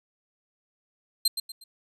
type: tone with echo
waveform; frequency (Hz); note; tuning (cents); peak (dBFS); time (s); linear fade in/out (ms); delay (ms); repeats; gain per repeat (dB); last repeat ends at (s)
sawtooth; 4162; C8; -10; -16; 1.25-1.28; 5; 120; 3; -9; 1.64
effects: resampled to 32000 Hz